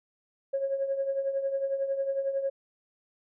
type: tone with tremolo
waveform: sine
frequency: 546 Hz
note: C#5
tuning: 26 cents flat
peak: -23 dBFS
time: 0.53-2.5 s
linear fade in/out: 10 ms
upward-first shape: triangle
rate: 11 Hz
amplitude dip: 70%
effects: tanh soft clip ceiling -20 dBFS